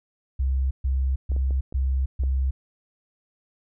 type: tone bursts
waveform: sine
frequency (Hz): 66.1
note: C2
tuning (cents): +18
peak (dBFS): -20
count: 5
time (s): 0.39-2.51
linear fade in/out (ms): 10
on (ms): 320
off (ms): 130
type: clicks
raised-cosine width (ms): 2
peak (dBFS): -27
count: 5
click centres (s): 1.318 / 1.364 / 1.508 / 1.725 / 2.236
effects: none